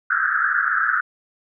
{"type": "band-pass noise", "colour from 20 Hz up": "pink", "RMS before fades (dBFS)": -20, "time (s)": [0.1, 1.01], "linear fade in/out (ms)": 10, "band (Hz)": [1300, 1700], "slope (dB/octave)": 96, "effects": []}